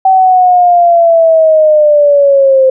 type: linear sweep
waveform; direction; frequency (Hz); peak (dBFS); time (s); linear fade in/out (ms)
sine; down; 766 to 521; -3; 0.05-2.7; 5
effects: none